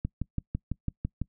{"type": "click train", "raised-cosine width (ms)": 5, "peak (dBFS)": -17, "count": 8, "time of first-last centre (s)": [0.05, 1.217], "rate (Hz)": 6, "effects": ["noise-tail reverb RT60 0.1 s tail -24 dB re dry"]}